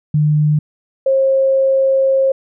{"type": "tone pair in turn", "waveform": "sine", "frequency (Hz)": [150.7, 536.1], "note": ["D3", "C5"], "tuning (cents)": [45, 42], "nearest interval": "octave + minor seventh", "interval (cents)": 2197, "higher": "second", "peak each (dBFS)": -10, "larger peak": "neither", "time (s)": [[0.14, 0.59], [1.06, 2.32]], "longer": "second", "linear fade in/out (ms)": 5, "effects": []}